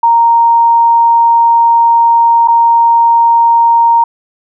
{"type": "tone with dropouts", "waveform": "sine", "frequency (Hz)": 930, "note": "A#5", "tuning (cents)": -4, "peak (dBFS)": -4, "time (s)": [0.03, 4.04], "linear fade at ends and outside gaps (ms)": 5, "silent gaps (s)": [2.476, 2.482], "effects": []}